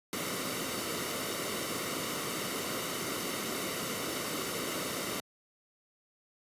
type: noise with comb filter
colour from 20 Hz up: pink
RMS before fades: -35 dBFS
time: 0.13-5.2 s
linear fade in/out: 0 ms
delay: 1.2 ms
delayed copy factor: -0.55
effects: high-pass 150 Hz 12 dB/octave + resampled to 32000 Hz